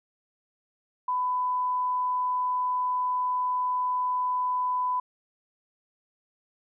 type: tone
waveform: sine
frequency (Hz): 1000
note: B5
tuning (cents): +21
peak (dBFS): -24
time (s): 1.08-5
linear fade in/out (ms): 5
effects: none